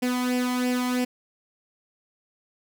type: tone with flanger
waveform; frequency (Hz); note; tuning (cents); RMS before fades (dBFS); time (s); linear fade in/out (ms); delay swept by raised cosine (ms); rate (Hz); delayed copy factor
sawtooth; 249.4; B3; +17; -25; 0.02-1.05; 10; 0.38 to 0.97; 3; +0.65
effects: none